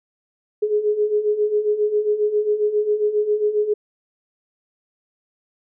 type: beating tone pair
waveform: sine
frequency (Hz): 415.3 / 422.7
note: G#4 / G#4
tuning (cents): 0 / +31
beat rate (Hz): 7.4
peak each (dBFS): -23 / -18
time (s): 0.62-3.74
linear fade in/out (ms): 10
effects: none